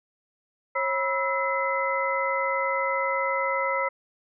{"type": "tone cluster", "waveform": "sine", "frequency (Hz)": [543, 975, 1314, 2037], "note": ["C#5", "B5", "E6", "C7"], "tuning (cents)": [-36, -23, -6, -47], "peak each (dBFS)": [-28, -29, -29, -29], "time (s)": [0.75, 3.89], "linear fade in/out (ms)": 10, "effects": []}